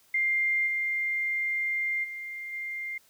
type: tone with level steps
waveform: sine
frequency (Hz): 2100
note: C7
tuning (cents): +6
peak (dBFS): -23 / -26 / -35 / -32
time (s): 0.14-2.98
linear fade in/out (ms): 5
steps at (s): 0.66 / 2.03 / 2.52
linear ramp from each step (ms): 20
effects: white hiss -62 dBFS RMS until 3.09 s